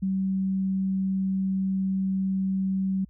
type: tone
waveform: sine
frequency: 191.3 Hz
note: G3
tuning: 42 cents flat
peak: -23 dBFS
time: 0.02-3.05 s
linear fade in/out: 10 ms
effects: added 60 Hz sine -51 dBFS peak until 3.09 s